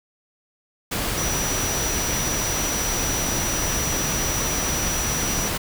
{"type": "tone in noise", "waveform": "sine", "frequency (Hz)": 5860, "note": "F#8", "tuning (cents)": -18, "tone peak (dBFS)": -26, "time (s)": [1.17, 5.49], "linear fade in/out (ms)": 10, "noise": "pink", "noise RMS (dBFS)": -25, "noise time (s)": [0.91, 5.58], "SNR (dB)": -4, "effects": []}